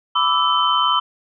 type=tone cluster; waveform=sine; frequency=992 / 1177 / 1316 / 3068 Hz; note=B5 / D6 / E6 / G7; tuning=+7 / +3 / -3 / -38 cents; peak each=-20 dBFS; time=0.15-1 s; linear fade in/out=10 ms; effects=none